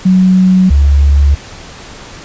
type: tone pair in turn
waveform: sine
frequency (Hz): 185.8 / 70.73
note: F#3 / C#2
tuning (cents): +7 / +35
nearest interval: octave + perfect fourth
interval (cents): 1672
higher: first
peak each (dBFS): -4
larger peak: neither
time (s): 0.05-0.7 / 0.7-1.35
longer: neither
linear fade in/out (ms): 10
effects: pink hiss -31 dBFS RMS until 2.24 s + resampled to 16000 Hz